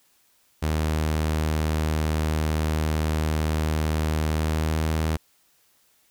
sawtooth tone with pitch glide, 77.78 to 79.09 Hz, D#2 to D#2, 0 to +29 cents, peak -18 dBFS, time 0.62-5.17 s, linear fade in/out 10 ms, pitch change +29 cents, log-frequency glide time 4.31-4.87 s, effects white hiss -63 dBFS RMS until 6.1 s

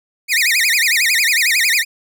sawtooth tone with vibrato, 2127 Hz, C7, 28 cents sharp, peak -9 dBFS, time 0.28-1.85 s, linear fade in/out 50 ms, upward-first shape sine, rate 11 Hz, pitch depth 290 cents each way, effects none

